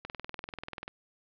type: click train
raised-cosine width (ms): 0.3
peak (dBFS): -22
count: 18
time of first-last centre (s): 0.05-0.879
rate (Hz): 20.5
effects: low-pass 4000 Hz 12 dB/octave